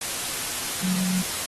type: tone in noise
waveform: sine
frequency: 184 Hz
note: F#3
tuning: 9 cents flat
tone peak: -23 dBFS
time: 0.82-1.22 s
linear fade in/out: 5 ms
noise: white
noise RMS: -29 dBFS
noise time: 0.01-1.46 s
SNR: +3 dB
effects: AAC 32 kbps